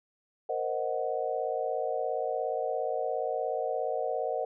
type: chord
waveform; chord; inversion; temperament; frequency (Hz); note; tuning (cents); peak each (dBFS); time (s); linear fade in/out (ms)
sine; C half-diminished seventh; third; equal; 466.2 / 523.3 / 622.3 / 740; Bb4 / C5 / Eb5 / Gb5; 0 / 0 / 0 / 0; -34; 0.49-4.45; 5
effects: none